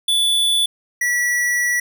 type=tone pair in turn; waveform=square; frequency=3465 / 1944.7 Hz; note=A7 / B6; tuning=-27 / -27 cents; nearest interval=minor seventh; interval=1000 cents; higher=first; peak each=-15 / -17 dBFS; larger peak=first; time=0.08-0.66 / 1.01-1.8 s; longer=second; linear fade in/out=5 ms; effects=none